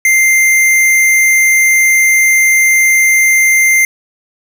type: tone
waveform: square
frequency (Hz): 2093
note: C7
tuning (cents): 0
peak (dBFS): -7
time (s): 0.05-3.85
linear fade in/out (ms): 2
effects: none